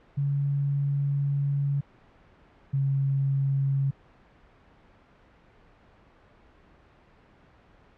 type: tone pair in turn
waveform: sine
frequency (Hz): 140.9 / 137.21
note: C#3 / C#3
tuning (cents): +29 / -17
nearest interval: unison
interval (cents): 46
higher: first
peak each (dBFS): -23 / -22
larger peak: second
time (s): 0.17-1.81 / 2.73-3.91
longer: first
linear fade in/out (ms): 10
effects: pink hiss -57 dBFS RMS until 7.97 s + low-pass 2000 Hz 12 dB/octave